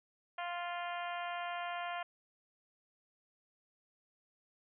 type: harmonic tone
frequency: 349.2 Hz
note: F4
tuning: in tune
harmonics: 2 / 3 / 4 / 5 / 6 / 7 / 8 / 9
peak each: -40 / -44 / -46 / -48 / -50 / -51 / -52 / -53 dBFS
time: 0.38-2.03 s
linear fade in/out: 5 ms
effects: none